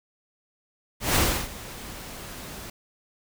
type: noise with ADSR envelope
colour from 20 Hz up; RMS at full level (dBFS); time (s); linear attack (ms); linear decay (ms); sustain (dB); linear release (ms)
pink; -20; 1-2.7; 150; 330; -19; 4
effects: none